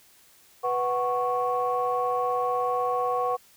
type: tone cluster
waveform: sine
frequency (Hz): 493.6 / 743 / 1104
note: B4 / F#5 / C#6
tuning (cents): -1 / +7 / -7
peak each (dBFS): -27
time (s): 0.63-3.37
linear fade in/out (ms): 20
effects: tanh soft clip ceiling -15 dBFS + white hiss -57 dBFS RMS until 3.56 s